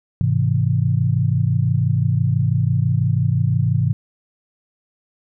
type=chord; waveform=sine; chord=Ab augmented; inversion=none; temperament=just; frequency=103.83 / 129.78 / 162.23 Hz; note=Ab2 / C3 / E3; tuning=0 / -14 / -27 cents; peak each=-19 / -18 / -21 dBFS; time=0.21-3.93 s; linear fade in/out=0 ms; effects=none